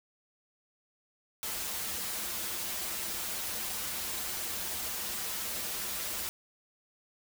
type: noise with comb filter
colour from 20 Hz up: white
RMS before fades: -36 dBFS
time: 1.43-6.29 s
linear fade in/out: 0 ms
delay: 7.2 ms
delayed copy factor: -0.8
effects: none